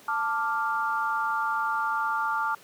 sine chord, D minor, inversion second, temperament equal with one note detuned, 885.6 / 1174.7 / 1396.9 Hz, A5 / D6 / F6, +11 / 0 / 0 cents, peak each -29 dBFS, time 0.08-2.55 s, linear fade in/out 5 ms, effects pink hiss -52 dBFS RMS until 2.63 s + high-pass 200 Hz 12 dB/octave

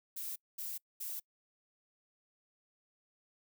violet noise bursts, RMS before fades -41 dBFS, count 3, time 0.16-1.2 s, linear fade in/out 10 ms, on 200 ms, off 220 ms, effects noise-tail reverb RT60 0.1 s tail -25 dB re dry

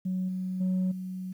sine tone with level steps, 185.4 Hz, F#3, 4 cents sharp, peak -26 / -29 / -22 / -33 dBFS, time 0.05-1.33 s, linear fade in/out 10 ms, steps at 0.28 / 0.6 / 0.91 s, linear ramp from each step 10 ms, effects tanh soft clip ceiling -23 dBFS + 10-bit

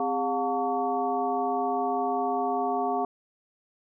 sine tone cluster, 261.4 / 406.6 / 715 / 895 / 1130 Hz, C4 / G#4 / F5 / A5 / C#6, -1 / -37 / +41 / +29 / +33 cents, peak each -33 / -31 / -27 / -34 / -34 dBFS, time 0-3.05 s, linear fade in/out 2 ms, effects none

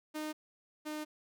sawtooth tone pair in turn, 307 / 304.7 Hz, D#4 / D#4, -23 / -36 cents, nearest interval unison, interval 13 cents, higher first, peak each -33 / -34 dBFS, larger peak first, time 0.14-0.33 / 0.85-1.05 s, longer second, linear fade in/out 20 ms, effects none

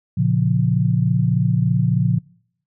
sine chord, Bb minor, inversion none, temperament just, 116.54 / 139.85 / 174.81 Hz, Bb2 / Db3 / F3, 0 / +16 / +2 cents, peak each -19 dBFS, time 0.17-2.19 s, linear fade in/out 10 ms, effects noise-tail reverb RT60 0.7 s tail -26 dB re dry

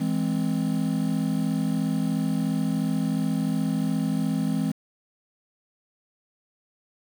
triangle chord, E augmented, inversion none, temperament equal, 164.81 / 207.7 / 261.6 Hz, E3 / G#3 / B#3, 0 / 0 / 0 cents, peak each -25 dBFS, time 0-4.72 s, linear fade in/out 10 ms, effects 7-bit

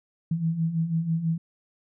sine beating tone pair, 159.6 / 165.7 Hz, D#3 / E3, +44 / +9 cents, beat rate 6.1 Hz, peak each -30 / -24 dBFS, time 0.31-1.38 s, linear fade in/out 5 ms, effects none

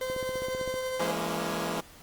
40% pulse tone with tremolo, 516 Hz, C5, 24 cents flat, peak -28 dBFS, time 0.01-1.11 s, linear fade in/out 2 ms, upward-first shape triangle, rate 12 Hz, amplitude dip 35%
click train, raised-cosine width 2 ms, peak -25 dBFS, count 11, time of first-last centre 0.1-0.741 s, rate 15.6 Hz
10% pulse chord, A# half-diminished seventh, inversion second, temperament equal with one note detuned, 167.89 / 207.7 / 233.1 / 277.2 Hz, E3 / G#3 / A#3 / C#4, +32 / 0 / 0 / 0 cents, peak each -25 / -26 / -28 / -31 dBFS, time 0.99-1.81 s, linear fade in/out 10 ms
effects pink hiss -52 dBFS RMS until 2.02 s + Opus 24 kbps

